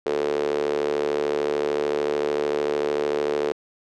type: tone with high-pass filter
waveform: sawtooth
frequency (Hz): 73.4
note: D2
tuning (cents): 0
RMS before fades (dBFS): -24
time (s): 0.06-3.52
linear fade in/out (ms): 0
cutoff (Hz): 420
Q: 6.4
effects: low-pass 5000 Hz 12 dB/octave